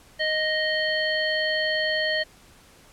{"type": "harmonic tone", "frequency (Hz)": 622.3, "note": "D#5", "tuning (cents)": 0, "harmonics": [1, 3, 5, 7], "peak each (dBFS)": [-27, -25, -30, -31], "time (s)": [0.19, 2.24], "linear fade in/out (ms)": 20, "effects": ["pink hiss -53 dBFS RMS until 2.92 s", "low-pass 12000 Hz 12 dB/octave"]}